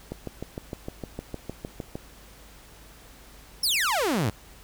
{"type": "click train", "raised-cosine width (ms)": 2, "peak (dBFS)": -19, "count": 13, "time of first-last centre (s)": [0.12, 1.955], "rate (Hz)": 6.54}
{"type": "exponential sweep", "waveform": "sawtooth", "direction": "down", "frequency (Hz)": [5588, 92.5], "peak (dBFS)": -19, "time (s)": [3.63, 4.3], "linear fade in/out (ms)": 5}
{"effects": ["added 50 Hz sine -52 dBFS peak until 4.63 s", "pink hiss -51 dBFS RMS until 4.63 s"]}